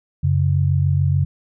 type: tone pair together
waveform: sine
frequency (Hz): 92.5 / 139.48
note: F#2 / C#3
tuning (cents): 0 / +11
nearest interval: perfect fifth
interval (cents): 711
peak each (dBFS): -17 / -17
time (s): 0.23-1.25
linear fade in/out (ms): 10
effects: none